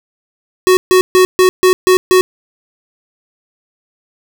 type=tone bursts; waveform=square; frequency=370 Hz; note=F#4; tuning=in tune; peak=-6 dBFS; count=7; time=0.67-2.21 s; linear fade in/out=0 ms; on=100 ms; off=140 ms; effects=none